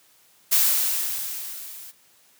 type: noise with level ramp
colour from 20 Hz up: blue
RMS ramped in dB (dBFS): -17 to -42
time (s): 0.51-1.92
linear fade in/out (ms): 20
effects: white hiss -58 dBFS RMS until 2.39 s + high-pass 100 Hz 12 dB/octave